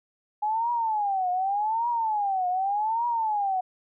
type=tone with vibrato; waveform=sine; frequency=830.6 Hz; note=G#5; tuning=in tune; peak=-23 dBFS; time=0.42-3.61 s; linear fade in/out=10 ms; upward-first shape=triangle; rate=0.85 Hz; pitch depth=260 cents each way; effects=none